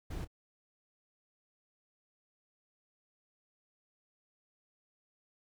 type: noise with echo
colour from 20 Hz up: brown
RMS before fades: -39 dBFS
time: 0.1-0.25 s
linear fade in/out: 10 ms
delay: 26 ms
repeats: 1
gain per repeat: -15 dB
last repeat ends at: 0.276 s
effects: none